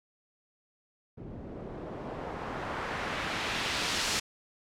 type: noise with low-pass filter sweep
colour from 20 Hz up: white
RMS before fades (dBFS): -35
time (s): 1.17-4.2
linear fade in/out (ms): 10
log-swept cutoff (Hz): 260 to 5900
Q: 0.86
effects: none